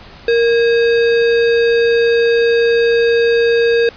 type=tone with sample-and-hold; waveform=sine; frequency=466.2 Hz; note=A#4; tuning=in tune; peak=-9 dBFS; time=0.28-3.89 s; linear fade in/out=2 ms; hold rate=2100 Hz; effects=pink hiss -38 dBFS RMS until 3.96 s + resampled to 11025 Hz